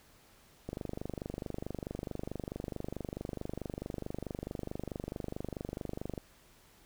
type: click train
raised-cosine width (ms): 2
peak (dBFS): -24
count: 136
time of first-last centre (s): 0.69-6.178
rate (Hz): 24.6
effects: pink hiss -62 dBFS RMS until 6.85 s